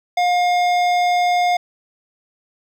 triangle tone with hard clipping, 712 Hz, F5, 33 cents sharp, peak -16 dBFS, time 0.17-1.57 s, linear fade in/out 5 ms, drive 17 dB, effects none

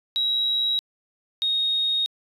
triangle tone pair in turn, 3856 / 3731 Hz, B7 / A#7, -42 / +1 cents, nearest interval minor second, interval 57 cents, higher first, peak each -17 dBFS, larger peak neither, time 0.16-0.79 / 1.42-2.06 s, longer second, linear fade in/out 0 ms, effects tanh soft clip ceiling -18 dBFS + resampled to 32000 Hz

